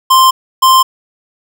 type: tone pair in turn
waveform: square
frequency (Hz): 1046.5 / 1046.5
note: C6 / C6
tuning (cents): 0 / 0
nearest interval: unison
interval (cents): 0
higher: neither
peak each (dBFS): -5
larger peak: neither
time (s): 0.1-0.31 / 0.62-0.83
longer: neither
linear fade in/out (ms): 10
effects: none